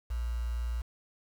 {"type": "tone with quantisation", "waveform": "sine", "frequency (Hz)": 58.8, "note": "A#1", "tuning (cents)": 16, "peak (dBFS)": -30, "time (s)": [0.1, 0.82], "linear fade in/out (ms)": 10, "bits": 8, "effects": []}